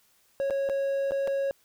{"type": "tone with dropouts", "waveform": "triangle", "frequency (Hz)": 550, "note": "C#5", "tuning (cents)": -14, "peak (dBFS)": -23, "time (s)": [0.4, 1.51], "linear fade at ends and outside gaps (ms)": 0, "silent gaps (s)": [[0.5, 0.507], [0.69, 0.697], [1.109, 1.119], [1.274, 1.278]], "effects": ["white hiss -65 dBFS RMS until 1.64 s"]}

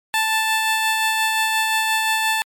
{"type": "tone with tremolo", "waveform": "15% pulse", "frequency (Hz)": 880, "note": "A5", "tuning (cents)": 0, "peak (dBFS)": -10, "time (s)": [0.14, 2.42], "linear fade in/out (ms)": 0, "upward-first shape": "sine", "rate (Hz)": 5.7, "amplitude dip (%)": 25, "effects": ["MP3 96 kbps"]}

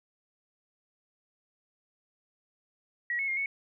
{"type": "tone with pitch steps", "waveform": "sine", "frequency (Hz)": [1918, 2195, 2126, 2211], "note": ["A#6", "C#7", "C7", "C#7"], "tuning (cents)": [49, -18, 27, -5], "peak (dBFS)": -28, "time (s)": [3.1, 3.46], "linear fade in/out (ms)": 2, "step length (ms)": 90, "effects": []}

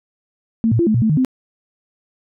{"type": "tone with pitch steps", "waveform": "sine", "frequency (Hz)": [226.1, 113.7, 340.8, 216.6, 119.4, 220.1, 152.8, 258.1], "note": ["A3", "A#2", "F4", "A3", "A#2", "A3", "D#3", "C4"], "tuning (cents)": [47, -43, -42, -27, 42, 1, -31, -23], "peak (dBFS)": -12, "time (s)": [0.64, 1.248], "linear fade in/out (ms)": 0, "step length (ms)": 76, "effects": []}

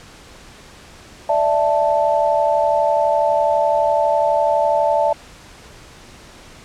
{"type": "chord", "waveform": "sine", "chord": "D suspended second", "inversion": "none", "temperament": "equal", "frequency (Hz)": [587.3, 659.3, 880], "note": ["D5", "E5", "A5"], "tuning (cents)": [0, 0, 0], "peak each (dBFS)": -18, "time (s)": [1.29, 5.13], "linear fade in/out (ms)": 5, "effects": ["pink hiss -42 dBFS RMS until 6.64 s", "low-pass 8000 Hz 12 dB/octave"]}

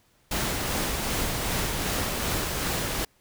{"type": "noise with tremolo", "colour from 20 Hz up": "pink", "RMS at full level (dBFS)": -27, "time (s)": [0.31, 3.05], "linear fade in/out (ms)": 5, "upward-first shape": "sine", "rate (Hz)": 2.6, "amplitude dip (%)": 25, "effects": ["pink hiss -64 dBFS RMS until 3.2 s"]}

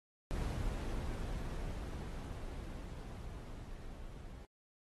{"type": "noise with level ramp", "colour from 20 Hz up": "brown", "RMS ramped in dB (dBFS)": [-37, -50], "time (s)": [0.31, 4.45], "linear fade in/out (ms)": 0, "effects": ["AAC 32 kbps"]}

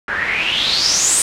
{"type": "noise with low-pass filter sweep", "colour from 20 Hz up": "white", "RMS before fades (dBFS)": -17, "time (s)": [0.08, 1.22], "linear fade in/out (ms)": 2, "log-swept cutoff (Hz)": [1500, 9000], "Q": 7, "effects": []}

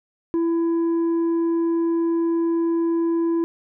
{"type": "tone with tanh clipping", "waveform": "sine", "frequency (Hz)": 333.9, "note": "E4", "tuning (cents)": 22, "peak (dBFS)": -19, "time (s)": [0.34, 3.44], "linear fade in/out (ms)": 0, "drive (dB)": 4, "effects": []}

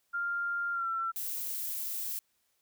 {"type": "tone with pitch glide", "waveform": "sine", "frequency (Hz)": [1396.9, 1347], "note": ["F6", "E6"], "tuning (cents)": [0, 37], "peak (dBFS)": -30, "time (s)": [0.13, 1.12], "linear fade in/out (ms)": 20, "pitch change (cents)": -63, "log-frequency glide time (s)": [0.72, 0.89]}
{"type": "noise", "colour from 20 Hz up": "violet", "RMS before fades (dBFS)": -36, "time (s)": [1.16, 2.19], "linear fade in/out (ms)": 0}
{"effects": ["white hiss -75 dBFS RMS until 2.61 s"]}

